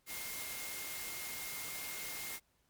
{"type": "tone in noise", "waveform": "sine", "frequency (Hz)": 2126, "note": "C7", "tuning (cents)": 27, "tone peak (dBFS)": -48, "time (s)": [0.06, 2.4], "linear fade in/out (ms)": 50, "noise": "white", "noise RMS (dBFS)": -43, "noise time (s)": [0.06, 2.4], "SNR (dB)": -8, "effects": ["pink hiss -75 dBFS RMS until 2.69 s", "MP3 96 kbps"]}